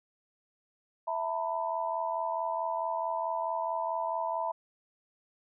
sine chord, E suspended fourth, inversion none, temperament equal with one note detuned, 659.3 / 903.2 / 987.8 Hz, E5 / A5 / B5, 0 / +45 / 0 cents, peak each -34 dBFS, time 1.07-4.52 s, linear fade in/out 10 ms, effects none

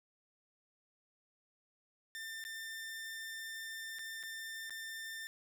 sawtooth tone with dropouts, 1794 Hz, A6, 33 cents sharp, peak -39 dBFS, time 2.15-5.27 s, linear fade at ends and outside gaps 0 ms, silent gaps 2.44-2.45 / 3.986-3.992 / 4.229-4.235 / 4.696-4.706 s, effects none

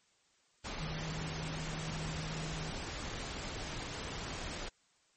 sine tone in noise, 157.8 Hz, D#3, 25 cents sharp, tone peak -40 dBFS, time 0.79-2.71 s, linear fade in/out 10 ms, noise pink, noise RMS -41 dBFS, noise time 0.64-4.69 s, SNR -2 dB, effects white hiss -71 dBFS RMS until 5.16 s + MP3 32 kbps

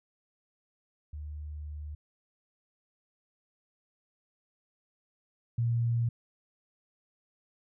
sine tone pair in turn, 74.9 / 117.53 Hz, D2 / A#2, +35 / +15 cents, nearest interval minor sixth, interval 780 cents, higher second, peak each -37 / -25 dBFS, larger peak second, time 1.13-1.95 / 5.58-6.09 s, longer first, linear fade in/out 5 ms, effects none

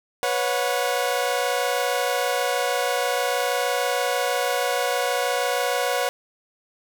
sawtooth chord, B suspended second, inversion none, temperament equal with one note detuned, 493.9 / 554.4 / 727.7 Hz, B4 / C#5 / F#5, 0 / 0 / -29 cents, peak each -22 dBFS, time 0.23-6.09 s, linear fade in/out 0 ms, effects none

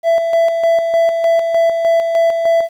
triangle tone with tremolo, 666 Hz, E5, 18 cents sharp, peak -7 dBFS, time 0.03-2.69 s, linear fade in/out 50 ms, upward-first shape square, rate 3.3 Hz, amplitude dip 45%, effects 8-bit

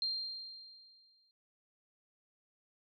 sine tone with exponential decay, 4186 Hz, C8, in tune, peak -31 dBFS, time 0.02-1.31 s, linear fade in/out 1 ms, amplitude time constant 280 ms, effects none

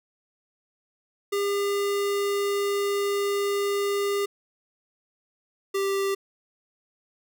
square tone pair in turn, 402.9 / 392.8 Hz, G4 / G4, +48 / +4 cents, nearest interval unison, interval 44 cents, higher first, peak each -24 dBFS, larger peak neither, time 1.32-4.26 / 5.74-6.15 s, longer first, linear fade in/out 10 ms, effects none

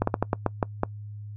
slowing click train, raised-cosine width 1 ms, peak -8 dBFS, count 8, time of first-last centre 0.02-0.834 s, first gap 54 ms, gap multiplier 1.25, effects noise-tail reverb RT60 0.1 s tail -23 dB re dry + added 104 Hz sine -36 dBFS peak until 1.36 s

